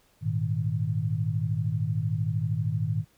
sine chord, Ab suspended second, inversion none, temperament just, 103.83 / 116.8 / 155.74 Hz, Ab2 / Bb2 / Eb3, 0 / +4 / +2 cents, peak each -29 dBFS, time 0.21-3.05 s, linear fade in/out 50 ms, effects pink hiss -64 dBFS RMS until 3.17 s

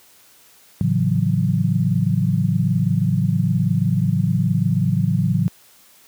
sine chord, F# minor seventh, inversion first, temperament equal with one note detuned, 110 / 138.59 / 164.81 / 183.72 Hz, A2 / C#3 / E3 / F#3, 0 / 0 / 0 / -12 cents, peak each -21 dBFS, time 0.81-5.48 s, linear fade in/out 0 ms, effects white hiss -51 dBFS RMS until 6.07 s + high-pass 60 Hz 12 dB/octave

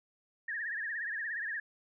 sine tone with vibrato, 1760 Hz, A6, in tune, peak -34 dBFS, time 0.48-1.6 s, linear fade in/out 5 ms, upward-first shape triangle, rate 17 Hz, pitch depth 150 cents each way, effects none

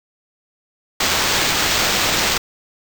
white noise with sample-and-hold, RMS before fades -18 dBFS, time 1-2.38 s, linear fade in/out 5 ms, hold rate 11025 Hz, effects none

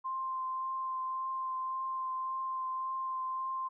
sine tone with vibrato, 1046.5 Hz, C6, in tune, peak -33 dBFS, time 0.04-3.69 s, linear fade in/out 20 ms, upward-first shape triangle, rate 1.8 Hz, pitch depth 12 cents each way, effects none

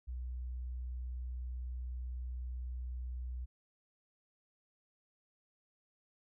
sine tone, 62 Hz, B1, 7 cents sharp, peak -38 dBFS, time 0.07-3.46 s, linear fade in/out 20 ms, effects none

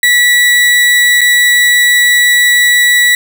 35% pulse tone with dropouts, 1949 Hz, B6, 23 cents flat, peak -4 dBFS, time 0.03-3.15 s, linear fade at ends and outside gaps 2 ms, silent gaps 1.209-1.214 s, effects none

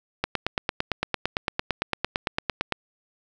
click train, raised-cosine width 0.3 ms, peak -7 dBFS, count 23, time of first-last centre 0.24-2.723 s, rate 8.86 Hz, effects none

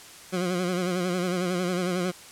20% pulse tone with vibrato, 180 Hz, F#3, 47 cents flat, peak -20 dBFS, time 0.32-2.12 s, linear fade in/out 20 ms, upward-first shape sine, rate 11 Hz, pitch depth 61 cents each way, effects white hiss -46 dBFS RMS until 2.31 s + low-pass 10000 Hz 12 dB/octave

